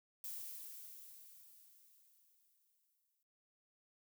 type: noise with exponential decay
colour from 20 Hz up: violet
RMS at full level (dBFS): -45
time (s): 0.24-3.23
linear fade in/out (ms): 2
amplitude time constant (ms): 650
effects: noise-tail reverb RT60 0.8 s tail -22 dB re dry